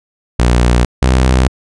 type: tone pair in turn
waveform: sawtooth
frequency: 60.2 / 63.93 Hz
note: B1 / C2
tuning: -44 / -40 cents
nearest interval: minor second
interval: 104 cents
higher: second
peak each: -4 dBFS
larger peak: neither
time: 0.39-0.85 / 1.02-1.48 s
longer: neither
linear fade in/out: 5 ms
effects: resampled to 22050 Hz